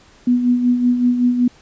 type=tone with tremolo; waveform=sine; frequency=245.6 Hz; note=B3; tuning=9 cents flat; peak=-10 dBFS; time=0.27-1.48 s; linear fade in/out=5 ms; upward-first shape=sine; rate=5.3 Hz; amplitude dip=55%; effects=pink hiss -49 dBFS RMS until 1.61 s + resampled to 16000 Hz